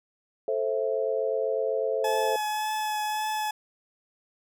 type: chord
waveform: sine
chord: A minor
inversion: none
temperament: just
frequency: 440 / 528 / 660 Hz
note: A4 / C5 / E5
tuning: 0 / +16 / +2 cents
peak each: -28 / -28 / -31 dBFS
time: 0.48-2.36 s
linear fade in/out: 2 ms
type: tone with vibrato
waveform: 40% pulse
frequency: 855 Hz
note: A5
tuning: 50 cents flat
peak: -26 dBFS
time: 2.04-3.51 s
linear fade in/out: 5 ms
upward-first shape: triangle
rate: 1.8 Hz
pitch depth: 15 cents each way
effects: none